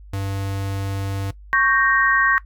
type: tone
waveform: square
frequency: 98 Hz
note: G2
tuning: in tune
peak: -24 dBFS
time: 0.13-1.31 s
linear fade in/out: 5 ms
type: chord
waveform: sine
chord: G diminished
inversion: second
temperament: equal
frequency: 1108.7 / 1568 / 1864.7 Hz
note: Db6 / G6 / Bb6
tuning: 0 / 0 / 0 cents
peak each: -19 dBFS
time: 1.53-2.38 s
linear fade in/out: 0 ms
effects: noise-tail reverb RT60 0.1 s tail -18 dB re dry + added 50 Hz sine -39 dBFS peak until 2.45 s